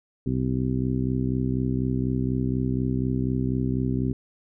harmonic tone, 64.1 Hz, C2, 35 cents flat, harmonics 1 / 2 / 3 / 4 / 5 / 6, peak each -32 / -26 / -31 / -27 / -35 / -34 dBFS, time 0.26-4.13 s, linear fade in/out 5 ms, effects none

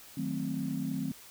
sine chord, D# diminished seventh, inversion none, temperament equal with one note detuned, 155.56 / 185 / 220 / 262.8 Hz, D#3 / F#3 / A3 / C4, 0 / 0 / 0 / +8 cents, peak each -37 / -37 / -37 / -34 dBFS, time 0.17-1.12 s, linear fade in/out 5 ms, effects tanh soft clip ceiling -22 dBFS + white hiss -52 dBFS RMS until 1.3 s

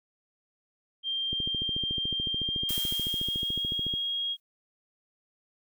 sine tone with pitch glide, 3180 to 3275 Hz, G7 to G#7, +24 to -25 cents, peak -28 dBFS, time 1.03-4.37 s, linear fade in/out 50 ms, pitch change +51 cents, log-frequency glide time 2.33-3.67 s
click train, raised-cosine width 3 ms, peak -24 dBFS, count 37, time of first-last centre 1.33-3.939 s, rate 13.8 Hz
blue noise with exponential decay, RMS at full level -33 dBFS, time 2.69-4.4 s, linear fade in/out 1 ms, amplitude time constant 370 ms
effects none

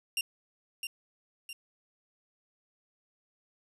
sawtooth tone with echo, 2780 Hz, F7, 9 cents flat, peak -25 dBFS, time 0.17-0.21 s, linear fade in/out 2 ms, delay 660 ms, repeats 2, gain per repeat -6 dB, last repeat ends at 1.53 s, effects resampled to 32000 Hz + 11-bit

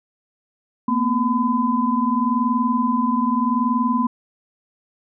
sine tone cluster, 229.5 / 250.3 / 1010 Hz, A#3 / B3 / B5, -27 / +23 / +39 cents, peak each -21 dBFS, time 0.88-4.07 s, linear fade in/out 5 ms, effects none

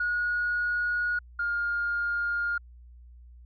sine tone pair in turn, 1448 / 1413.3 Hz, F#6 / F6, -38 / +20 cents, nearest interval unison, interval 42 cents, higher first, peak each -24 / -25 dBFS, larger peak first, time 0-1.19 / 1.39-2.58 s, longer neither, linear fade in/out 5 ms, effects tanh soft clip ceiling -20 dBFS + added 60 Hz sine -47 dBFS peak until 3.45 s

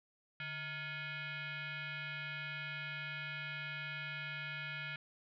sine tone with frequency modulation, 146.8 Hz, D3, in tune, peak -40 dBFS, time 0.4-4.96 s, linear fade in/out 2 ms, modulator 779 Hz, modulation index 3.6, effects none

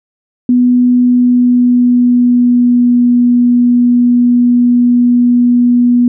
sine tone with pitch glide, 246.9 to 243.1 Hz, B3 to B3, 0 to -27 cents, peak -5 dBFS, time 0.49-6.08 s, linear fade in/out 2 ms, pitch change -27 cents, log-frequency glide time 0.96-2.99 s, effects none

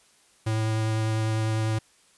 square tone with vibrato, 110 Hz, A2, in tune, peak -24 dBFS, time 0.46-1.79 s, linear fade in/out 10 ms, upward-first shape triangle, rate 10 Hz, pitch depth 12 cents each way, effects white hiss -60 dBFS RMS until 2.17 s + resampled to 24000 Hz

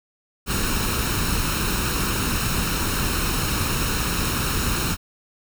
pink noise with comb filter, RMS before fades -23 dBFS, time 0.46-4.97 s, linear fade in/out 50 ms, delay 0.74 ms, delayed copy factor +0.6, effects none

